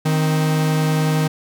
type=tone pair together; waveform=45% pulse; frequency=155.96 / 263.5 Hz; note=D#3 / C4; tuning=+4 / +12 cents; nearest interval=major sixth; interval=908 cents; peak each=-16 / -25 dBFS; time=0.05-1.28 s; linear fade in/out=10 ms; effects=none